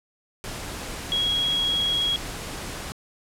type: tone in noise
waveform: sine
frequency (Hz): 3308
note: G#7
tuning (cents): -8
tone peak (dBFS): -21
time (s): 1.12-2.16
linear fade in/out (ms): 0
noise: pink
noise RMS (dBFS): -34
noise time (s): 0.44-2.92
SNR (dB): +10
effects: low-pass 11000 Hz 12 dB/octave